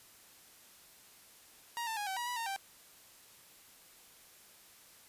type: tone with pitch steps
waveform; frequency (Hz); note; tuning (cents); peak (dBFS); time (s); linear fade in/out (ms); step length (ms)
sawtooth; 942 / 893 / 825 / 765 / 962 / 979 / 918 / 783; A#5 / A5 / G#5 / G5 / B5 / B5 / A#5 / G5; +18 / +25 / -12 / -42 / -46 / -15 / -27 / -2; -32; 1.77-2.562; 0; 99
effects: white hiss -59 dBFS RMS until 5.08 s + resampled to 32000 Hz